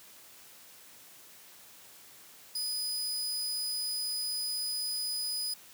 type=tone; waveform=sawtooth; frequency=4978 Hz; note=D#8; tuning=in tune; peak=-29 dBFS; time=2.55-5.54 s; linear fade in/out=5 ms; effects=white hiss -54 dBFS RMS until 5.73 s + high-pass 100 Hz 12 dB/octave